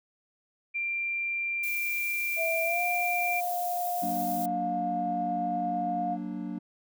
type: tone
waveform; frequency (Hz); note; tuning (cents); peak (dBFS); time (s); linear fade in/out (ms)
sine; 2372; D7; +17; -28; 0.74-3.41; 20
type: noise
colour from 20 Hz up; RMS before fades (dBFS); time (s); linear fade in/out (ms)
violet; -38; 1.63-4.46; 5
type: tone with pitch glide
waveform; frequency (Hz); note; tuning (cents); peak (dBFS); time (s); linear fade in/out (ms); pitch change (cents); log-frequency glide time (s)
sine; 657 to 708.2; E5 to F5; -6 to +24; -28; 2.36-6.18; 50; +130; 2.63-2.82
type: chord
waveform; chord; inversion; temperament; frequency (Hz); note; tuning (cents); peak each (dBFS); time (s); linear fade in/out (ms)
triangle; Gb augmented; none; equal; 185 / 233.1 / 293.7; Gb3 / Bb3 / D4; 0 / 0 / 0; -35; 4.02-6.59; 10
effects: none